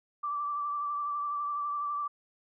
sine tone with vibrato, 1167 Hz, D6, 11 cents flat, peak -30 dBFS, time 0.23-2.08 s, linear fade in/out 10 ms, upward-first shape triangle, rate 12 Hz, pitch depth 31 cents each way, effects none

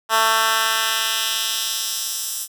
10% pulse tone with high-pass filter sweep, 222.8 Hz, A3, 22 cents sharp, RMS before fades -21 dBFS, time 0.09-2.48 s, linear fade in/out 50 ms, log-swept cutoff 1000 to 7900 Hz, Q 1.1, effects none

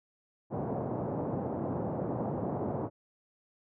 pink band-pass noise, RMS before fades -34 dBFS, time 0.5-2.9 s, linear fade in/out 50 ms, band 110 to 820 Hz, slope 24 dB/octave, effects none

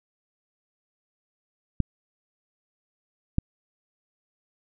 clicks, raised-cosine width 5 ms, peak -9 dBFS, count 2, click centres 1.803 / 3.384 s, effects none

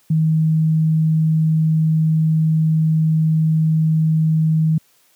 sine tone, 158.4 Hz, D#3, 31 cents sharp, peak -12 dBFS, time 0.1-4.78 s, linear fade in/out 5 ms, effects white hiss -57 dBFS RMS until 5.15 s + high-pass 100 Hz 12 dB/octave

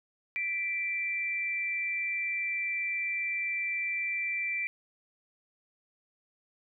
sine tone pair together, 1975.5 / 2348 Hz, B6 / D7, 0 / -1 cents, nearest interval minor third, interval 299 cents, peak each -37 / -30 dBFS, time 0.36-4.67 s, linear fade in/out 0 ms, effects none

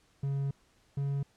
triangle tone pair in turn, 138.59 / 139.8 Hz, C#3 / C#3, 0 / +15 cents, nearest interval unison, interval 15 cents, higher second, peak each -27 dBFS, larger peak neither, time 0.23-0.51 / 0.97-1.23 s, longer first, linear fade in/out 5 ms, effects pink hiss -67 dBFS RMS until 1.36 s + low-pass 9000 Hz 12 dB/octave

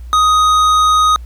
triangle tone with tanh clipping, 1250 Hz, D#6, 8 cents sharp, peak -10 dBFS, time 0.13-1.16 s, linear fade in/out 0 ms, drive 16 dB, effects added 60 Hz sine -27 dBFS peak until 1.25 s + pink hiss -52 dBFS RMS until 1.25 s

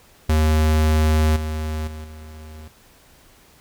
square tone with level steps, 77.78 Hz, D#2, in tune, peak -15 / -24 / -32 / -37 dBFS, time 0.29-2.68 s, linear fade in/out 5 ms, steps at 1.36 / 1.87 / 2.04 s, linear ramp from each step 5 ms, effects pink hiss -52 dBFS RMS until 3.6 s

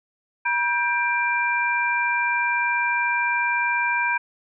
sine tone cluster, 961 / 1584 / 2370 Hz, B5 / G6 / D7, -48 / +18 / +15 cents, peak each -24 dBFS, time 0.45-4.18 s, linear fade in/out 10 ms, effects none

